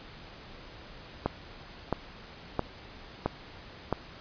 click train, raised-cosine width 1 ms, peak -12 dBFS, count 5, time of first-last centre 1.26-3.927 s, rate 1.5 Hz, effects pink hiss -48 dBFS RMS until 4.2 s + resampled to 11025 Hz

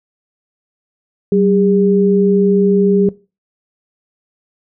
sine tone pair together, 190.85 / 404.4 Hz, G3 / G#4, -46 / -46 cents, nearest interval octave + minor second, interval 1300 cents, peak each -12 dBFS, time 1.32-3.09 s, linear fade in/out 2 ms, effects noise-tail reverb RT60 0.3 s tail -20 dB re dry

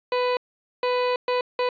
30% pulse tone bursts at uneven times, 496.8 Hz, B4, 10 cents sharp, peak -18 dBFS, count 4, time 0.12-0.37 / 0.83-1.16 / 1.28-1.41 / 1.59-1.69 s, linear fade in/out 2 ms, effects resampled to 11025 Hz + 10-bit

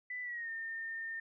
sine tone with pitch glide, 1991 to 1815.2 Hz, B6 to A#6, +14 to -47 cents, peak -38 dBFS, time 0.1-1.2 s, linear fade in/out 5 ms, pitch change -161 cents, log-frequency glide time 0.22-0.5 s, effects none

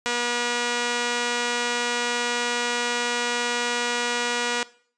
5% pulse tone pair together, 240.8 / 481.6 Hz, B3 / B4, -44 / -44 cents, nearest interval octave, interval 1200 cents, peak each -16 dBFS, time 0.06-4.63 s, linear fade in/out 0 ms, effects noise-tail reverb RT60 0.5 s tail -20 dB re dry + resampled to 22050 Hz

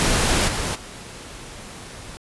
pink noise with level steps, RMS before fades -19 / -25 / -38 dBFS, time 0-2.17 s, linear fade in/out 0 ms, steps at 0.47 / 0.74 s, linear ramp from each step 20 ms, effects resampled to 24000 Hz

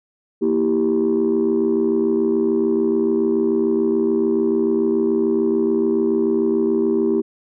sine chord, E diminished, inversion second, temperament equal with one note detuned, 233.1 / 325.1 / 392 Hz, Bb3 / E4 / G4, 0 / -24 / 0 cents, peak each -20 / -19 / -17 dBFS, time 0.41-7.22 s, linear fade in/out 20 ms, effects tanh soft clip ceiling -10 dBFS

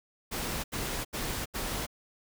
pink noise bursts, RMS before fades -34 dBFS, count 4, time 0.31-1.867 s, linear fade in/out 20 ms, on 330 ms, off 79 ms, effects none

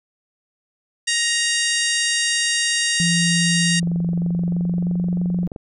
harmonic tone, 937 Hz, A#5, 9 cents sharp, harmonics 2 / 3 / 4 / 5 / 6 / 7 / 8 / 9 / 10, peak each -23 / -25 / -26 / -27 / -28 / -28 / -29 / -30 / -30 dBFS, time 1.07-3.8 s, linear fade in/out 10 ms
sine tone with pitch glide, 171 to 176.72 Hz, F3 to F3, -36 to +21 cents, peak -18 dBFS, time 3-5.47 s, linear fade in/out 0 ms, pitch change +57 cents, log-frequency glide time 4.02-5.13 s
click train, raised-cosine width 2 ms, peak -20 dBFS, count 41, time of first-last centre 3.83-5.562 s, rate 23.1 Hz
effects none

